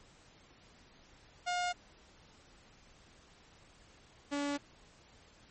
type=tone pair in turn; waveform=sawtooth; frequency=713 / 286.2 Hz; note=F5 / D4; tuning=+36 / -45 cents; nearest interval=octave + major third; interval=1581 cents; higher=first; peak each=-28 / -29 dBFS; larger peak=first; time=1.46-1.73 / 4.31-4.58 s; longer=neither; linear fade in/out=20 ms; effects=pink hiss -61 dBFS RMS until 5.5 s + MP3 32 kbps